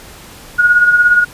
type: tone with tremolo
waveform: sine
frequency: 1445 Hz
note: F#6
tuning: 41 cents flat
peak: -4 dBFS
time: 0.58-1.25 s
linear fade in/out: 20 ms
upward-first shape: sine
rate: 17 Hz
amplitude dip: 55%
effects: pink hiss -36 dBFS RMS until 1.33 s + resampled to 32000 Hz